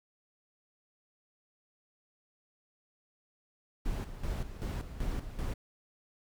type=noise with tremolo; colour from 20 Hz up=brown; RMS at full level=-34 dBFS; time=3.85-5.54 s; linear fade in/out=10 ms; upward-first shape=square; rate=2.6 Hz; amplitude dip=65%; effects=none